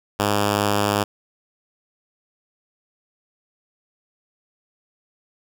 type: tone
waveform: 5% pulse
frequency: 102.7 Hz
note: G#2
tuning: 19 cents flat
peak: -7 dBFS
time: 0.19-1.04 s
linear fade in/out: 10 ms
effects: none